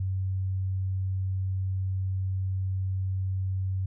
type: tone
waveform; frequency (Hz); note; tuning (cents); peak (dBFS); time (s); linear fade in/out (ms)
sine; 94.7; F#2; +41; -26; 0-3.86; 5
effects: none